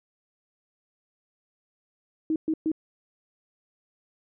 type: tone bursts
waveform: sine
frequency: 316.4 Hz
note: D#4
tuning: 29 cents sharp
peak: -22 dBFS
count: 3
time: 2.3-2.717 s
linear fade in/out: 2 ms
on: 59 ms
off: 120 ms
effects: none